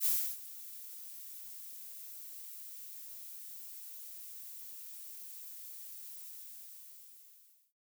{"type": "noise with ADSR envelope", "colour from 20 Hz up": "violet", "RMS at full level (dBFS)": -29, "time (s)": [0, 7.73], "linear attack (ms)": 57, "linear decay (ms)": 310, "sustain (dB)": -19, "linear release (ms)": 1500, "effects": ["noise-tail reverb RT60 0.2 s tail -18 dB re dry"]}